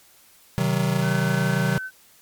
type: chord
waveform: square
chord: C diminished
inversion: none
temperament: just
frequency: 130.81 / 156.98 / 188.37 Hz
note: C3 / Eb3 / Gb3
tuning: 0 / +16 / +31 cents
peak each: -25 dBFS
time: 0.58-1.78 s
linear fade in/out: 0 ms
type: tone with pitch glide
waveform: sine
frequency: 1514 to 1524.5 Hz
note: F#6 to G6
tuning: +39 to -49 cents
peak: -29 dBFS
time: 1.01-1.91 s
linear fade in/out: 50 ms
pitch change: +12 cents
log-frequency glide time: 1.36-1.42 s
effects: white hiss -54 dBFS RMS until 2.21 s + MP3 96 kbps